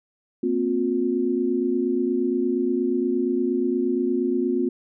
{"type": "chord", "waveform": "sine", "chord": "Bb suspended second", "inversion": "none", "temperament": "equal with one note detuned", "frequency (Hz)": [233.1, 261.6, 357.4], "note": ["Bb3", "C4", "F4"], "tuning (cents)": [0, 0, 40], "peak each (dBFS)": [-27, -24, -23], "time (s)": [0.43, 4.69], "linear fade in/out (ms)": 5, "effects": []}